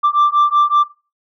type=beating tone pair; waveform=sine; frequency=1174.7 / 1180 Hz; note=D6 / D6; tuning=0 / +8 cents; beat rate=5.3 Hz; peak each=-12 dBFS; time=0.03-0.84 s; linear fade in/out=20 ms; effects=noise-tail reverb RT60 0.3 s tail -18 dB re dry + tanh soft clip ceiling -7 dBFS